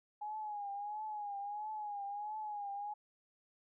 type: tone with vibrato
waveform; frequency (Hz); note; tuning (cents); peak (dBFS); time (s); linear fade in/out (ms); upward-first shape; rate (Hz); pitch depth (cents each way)
sine; 830.6; G#5; 0; -39; 0.21-2.94; 10; triangle; 1.5; 77
effects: none